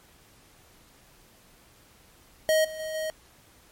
square tone with level steps, 629 Hz, D#5, 19 cents sharp, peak -20 / -36 / -32 / -29 dBFS, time 2.49-3.1 s, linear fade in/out 0 ms, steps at 2.64 / 2.79 / 2.94 s, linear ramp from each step 10 ms, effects pink hiss -57 dBFS RMS until 3.71 s + MP3 64 kbps

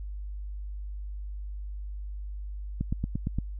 click train, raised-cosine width 5 ms, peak -16 dBFS, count 6, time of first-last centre 2.81-3.386 s, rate 8.68 Hz, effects added 50 Hz sine -34 dBFS peak until 3.59 s

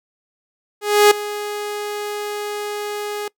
sawtooth tone with ADSR envelope, 415.3 Hz, G#4, in tune, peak -3 dBFS, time 0.81-3.28 s, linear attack 300 ms, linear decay 6 ms, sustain -17 dB, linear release 3 ms, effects noise-tail reverb RT60 0.1 s tail -23 dB re dry

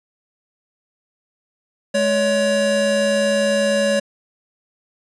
square tone pair together, 211.1 / 563 Hz, G#3 / C#5, +29 / +27 cents, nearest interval octave + perfect fourth, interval 1698 cents, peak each -23 / -17 dBFS, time 1.94-4 s, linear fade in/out 10 ms, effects resampled to 24000 Hz

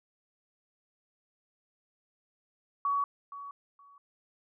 sine tone with echo, 1128 Hz, C#6, 30 cents sharp, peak -26 dBFS, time 2.85-3.04 s, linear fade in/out 2 ms, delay 470 ms, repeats 2, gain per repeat -14 dB, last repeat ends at 3.98 s, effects none

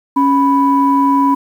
sine tone pair together, 277 / 987.8 Hz, C#4 / B5, -1 / 0 cents, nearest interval octave + minor seventh, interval 2201 cents, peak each -11 / -11 dBFS, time 0.16-1.35 s, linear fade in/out 10 ms, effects tanh soft clip ceiling -1 dBFS + 7-bit

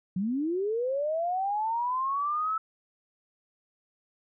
sine linear sweep, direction up, 174.61 to 1318.5 Hz, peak -26 dBFS, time 0.16-2.58 s, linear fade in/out 5 ms, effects none

